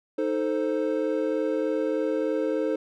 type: chord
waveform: triangle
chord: A diminished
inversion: second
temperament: equal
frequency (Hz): 311.1 / 440 / 523.3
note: Eb4 / A4 / C5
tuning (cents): 0 / 0 / 0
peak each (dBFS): -26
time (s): 0.18-2.76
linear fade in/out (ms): 5
effects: none